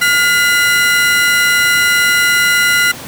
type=tone pair together; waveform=35% pulse; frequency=1422 / 2013 Hz; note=F6 / B6; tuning=+31 / +33 cents; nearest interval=tritone; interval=602 cents; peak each=-10 / -11 dBFS; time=0.01-2.92 s; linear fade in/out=10 ms; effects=pink hiss -29 dBFS RMS until 3.07 s + high-pass 100 Hz 12 dB/octave